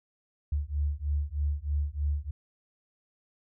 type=beating tone pair; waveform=sine; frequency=71.5 / 74.7 Hz; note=D2 / D2; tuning=-46 / +30 cents; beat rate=3.2 Hz; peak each=-30 dBFS; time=0.52-2.31 s; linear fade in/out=5 ms; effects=none